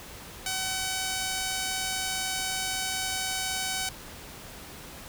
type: tone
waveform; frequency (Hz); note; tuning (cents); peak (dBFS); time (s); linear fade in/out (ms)
5% pulse; 756; F#5; +37; -17; 0.46-3.89; 2
effects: pink hiss -44 dBFS RMS until 5.08 s